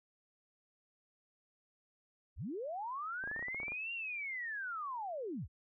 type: linear two-way sweep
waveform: sine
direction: up then down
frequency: 36.71 to 2794 to 36.71 Hz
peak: -38 dBFS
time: 2.36-5.48 s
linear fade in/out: 50 ms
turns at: 3.93 s
type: clicks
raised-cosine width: 1 ms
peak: -34 dBFS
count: 12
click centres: 3.239 / 3.275 / 3.314 / 3.363 / 3.393 / 3.426 / 3.484 / 3.546 / 3.601 / 3.632 / 3.682 / 3.72 s
effects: none